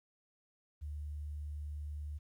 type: tone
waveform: sine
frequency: 74.2 Hz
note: D2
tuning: 18 cents sharp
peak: -39 dBFS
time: 0.81-2.19 s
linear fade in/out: 20 ms
effects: 12-bit